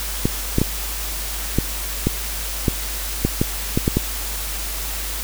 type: clicks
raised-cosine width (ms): 3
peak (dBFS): -3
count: 11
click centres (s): 0.255 / 0.584 / 0.616 / 1.586 / 2.07 / 2.682 / 3.25 / 3.415 / 3.775 / 3.879 / 3.97
effects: added 50 Hz sine -28 dBFS peak until 5.23 s + white hiss -28 dBFS RMS until 5.23 s